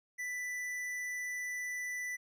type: tone with tanh clipping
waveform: sine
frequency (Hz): 1983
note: B6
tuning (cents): +7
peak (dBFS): -38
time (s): 0.18-2.17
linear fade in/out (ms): 20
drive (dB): 13
effects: none